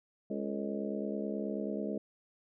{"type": "harmonic tone with a mistuned harmonic", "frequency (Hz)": 69.3, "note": "C#2", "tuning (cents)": 0, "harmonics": [3, 4, 5, 6, 7, 8, 9], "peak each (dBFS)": [-37, -41, -42, -41, -46, -44, -43], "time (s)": [0.3, 1.98], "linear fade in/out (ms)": 5, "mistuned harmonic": 6, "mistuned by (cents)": 75, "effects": []}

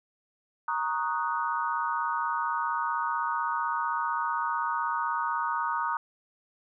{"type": "chord", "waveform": "sine", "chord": "D# minor seventh", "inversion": "second", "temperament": "equal", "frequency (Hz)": [932.3, 1108.7, 1244.5, 1480], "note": ["A#5", "C#6", "D#6", "F#6"], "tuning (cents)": [0, 0, 0, 0], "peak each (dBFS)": [-30, -35, -31, -35], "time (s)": [0.68, 5.97], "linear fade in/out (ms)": 2, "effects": []}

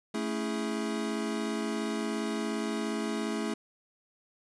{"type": "chord", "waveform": "square", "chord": "A major seventh", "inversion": "none", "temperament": "equal", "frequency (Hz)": [220, 277.2, 329.6, 415.3], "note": ["A3", "C#4", "E4", "G#4"], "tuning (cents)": [0, 0, 0, 0], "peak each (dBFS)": [-34, -39, -38, -38], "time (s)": [0.14, 3.54], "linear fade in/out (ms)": 5, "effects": ["resampled to 24000 Hz", "11-bit"]}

